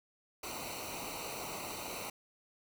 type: noise with comb filter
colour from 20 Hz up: pink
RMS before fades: -42 dBFS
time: 0.43-2.1 s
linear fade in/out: 5 ms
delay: 0.59 ms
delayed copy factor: -0.85
effects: none